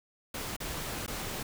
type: noise with dropouts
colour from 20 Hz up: pink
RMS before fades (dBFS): -37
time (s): 0.34-1.43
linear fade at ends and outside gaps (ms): 5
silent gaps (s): 0.565-0.602 / 1.064-1.078
effects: none